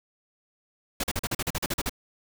pink noise bursts, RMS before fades -28 dBFS, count 12, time 1-1.895 s, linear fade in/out 5 ms, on 37 ms, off 41 ms, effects none

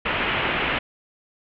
white low-pass noise, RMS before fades -24 dBFS, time 0.05-0.79 s, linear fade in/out 10 ms, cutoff 3000 Hz, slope 48 dB/octave, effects none

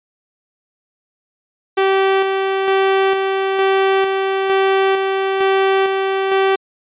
sawtooth tone with tremolo, 386.5 Hz, G4, 24 cents flat, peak -8 dBFS, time 1.77-6.56 s, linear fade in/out 10 ms, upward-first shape square, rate 1.1 Hz, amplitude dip 35%, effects resampled to 8000 Hz

